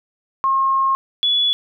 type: tone pair in turn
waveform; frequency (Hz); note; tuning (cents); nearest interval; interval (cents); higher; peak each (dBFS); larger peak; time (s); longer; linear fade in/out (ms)
sine; 1075 / 3413; C6 / G#7; +47 / +47; octave + minor sixth; 2000; second; -14; neither; 0.44-0.95 / 1.23-1.53; first; 0
effects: none